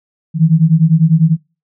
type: beating tone pair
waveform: sine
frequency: 155.8 / 165.8 Hz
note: D#3 / E3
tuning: +3 / +10 cents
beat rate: 10 Hz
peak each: -10 dBFS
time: 0.34-1.37 s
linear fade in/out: 50 ms
effects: noise-tail reverb RT60 0.3 s tail -24 dB re dry